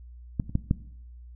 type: clicks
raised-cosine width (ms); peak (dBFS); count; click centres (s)
5; -13 / -25 / -11 / -9; 4; 0.398 / 0.495 / 0.554 / 0.711
effects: noise-tail reverb RT60 0.7 s tail -18 dB re dry + added 60 Hz sine -43 dBFS peak until 1.35 s